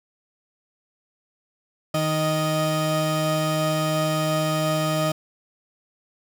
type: tone pair together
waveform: 30% pulse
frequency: 156.22 / 622 Hz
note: D#3 / D#5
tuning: +7 / -1 cents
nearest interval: 2 octaves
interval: 2392 cents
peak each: -21 dBFS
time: 1.94-5.12 s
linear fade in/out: 5 ms
effects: none